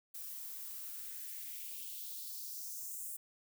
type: noise with high-pass filter sweep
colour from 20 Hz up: violet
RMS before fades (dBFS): -45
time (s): 0.14-3.17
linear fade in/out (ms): 10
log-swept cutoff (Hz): 680 to 8700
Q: 2.6
effects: none